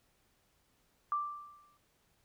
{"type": "tone with exponential decay", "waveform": "sine", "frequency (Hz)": 1176, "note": "D6", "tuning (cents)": 2, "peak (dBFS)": -28, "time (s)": [1.12, 1.77], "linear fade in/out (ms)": 1, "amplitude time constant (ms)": 140, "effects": ["pink hiss -73 dBFS RMS until 2.24 s"]}